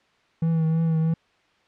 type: tone with vibrato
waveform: triangle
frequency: 162.1 Hz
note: E3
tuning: 29 cents flat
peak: -17 dBFS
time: 0.42-1.14 s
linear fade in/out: 5 ms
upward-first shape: triangle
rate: 3.1 Hz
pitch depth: 34 cents each way
effects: white hiss -62 dBFS RMS until 1.67 s + low-pass 3000 Hz 12 dB/octave